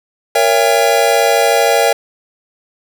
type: chord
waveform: square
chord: A# diminished seventh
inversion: none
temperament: just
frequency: 466.2 / 559.4 / 671.3 / 805.5 Hz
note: A#4 / C#5 / E5 / G5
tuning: 0 / +16 / +31 / +47 cents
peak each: -16 dBFS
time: 0.35-1.93 s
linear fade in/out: 5 ms
effects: none

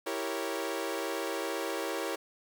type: chord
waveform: sawtooth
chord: E diminished seventh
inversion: none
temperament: equal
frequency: 329.6 / 392 / 466.2 / 554.4 Hz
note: E4 / G4 / Bb4 / Db5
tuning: 0 / 0 / 0 / 0 cents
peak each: -34 dBFS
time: 0.06-2.16 s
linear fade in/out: 10 ms
effects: 9-bit

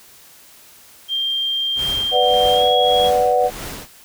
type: tone with pitch glide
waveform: sine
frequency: 3183 to 3312 Hz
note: G7 to G#7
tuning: +26 to -5 cents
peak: -18 dBFS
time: 1.08-3.11 s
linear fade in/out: 50 ms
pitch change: +69 cents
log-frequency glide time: 2.52-2.64 s
type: noise with tremolo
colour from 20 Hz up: pink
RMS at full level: -29 dBFS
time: 1.75-3.88 s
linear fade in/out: 50 ms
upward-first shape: triangle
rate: 1.7 Hz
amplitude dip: 90%
type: chord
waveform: sine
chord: B minor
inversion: none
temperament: equal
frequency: 493.9 / 587.3 / 740 Hz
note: B4 / D5 / F#5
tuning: 0 / 0 / 0 cents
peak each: -17 / -20 / -16 dBFS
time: 2.11-3.51 s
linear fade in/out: 50 ms
effects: white hiss -46 dBFS RMS until 4.04 s

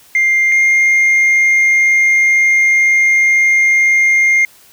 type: tone pair in turn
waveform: sine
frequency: 2100 / 2117 Hz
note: C7 / C7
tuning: +6 / +20 cents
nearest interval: unison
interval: 14 cents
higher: second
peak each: -7 / -5 dBFS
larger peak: second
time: 0.15-0.52 / 0.52-4.45 s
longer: second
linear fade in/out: 2 ms
effects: tanh soft clip ceiling -7 dBFS + white hiss -45 dBFS RMS until 4.72 s

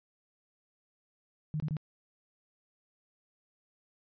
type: tone bursts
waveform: sine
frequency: 153.1 Hz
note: D#3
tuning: 28 cents flat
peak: -30 dBFS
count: 3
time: 1.54-1.768 s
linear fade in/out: 0 ms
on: 60 ms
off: 24 ms
effects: resampled to 11025 Hz

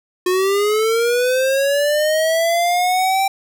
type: linear sweep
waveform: square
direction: up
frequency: 360 to 784 Hz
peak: -15 dBFS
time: 0.26-3.28 s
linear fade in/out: 5 ms
effects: none

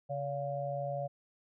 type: tone cluster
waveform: sine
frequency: 139.9 / 569 / 702 Hz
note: C#3 / C#5 / F5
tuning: +16 / +45 / +9 cents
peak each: -39 / -36 / -39 dBFS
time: 0.09-1.08 s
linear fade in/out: 20 ms
effects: none

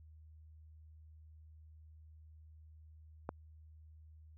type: click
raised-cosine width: 1 ms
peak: -24 dBFS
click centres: 3.291 s
effects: added 78 Hz sine -55 dBFS peak until 4.37 s

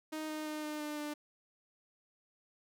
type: tone with pitch steps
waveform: sawtooth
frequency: 311.1 / 308.2 / 305.4 / 302.6 / 299.8 / 297.1 Hz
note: D#4 / D#4 / D#4 / D#4 / D4 / D4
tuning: 0 / -16 / -32 / -48 / +36 / +20 cents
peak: -34 dBFS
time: 0.12-1.14 s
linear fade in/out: 10 ms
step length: 170 ms
effects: none

